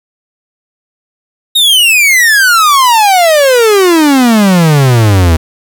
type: exponential sweep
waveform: 45% pulse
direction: down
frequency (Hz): 3788 to 78.3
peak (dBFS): -4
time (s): 1.55-5.37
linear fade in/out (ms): 10
effects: 7-bit